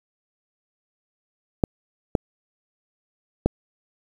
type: clicks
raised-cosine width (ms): 2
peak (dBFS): -4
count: 3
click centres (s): 1.638 / 2.152 / 3.46
effects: 7-bit